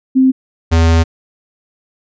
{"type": "tone pair in turn", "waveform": ["sine", "square"], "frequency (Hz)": [261.6, 82.4], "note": ["C4", "E2"], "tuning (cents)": [0, 0], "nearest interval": "octave + minor sixth", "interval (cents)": 2000, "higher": "first", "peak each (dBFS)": [-6, -8], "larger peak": "first", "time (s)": [[0.15, 0.32], [0.71, 1.04]], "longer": "second", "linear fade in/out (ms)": 20, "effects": ["resampled to 16000 Hz"]}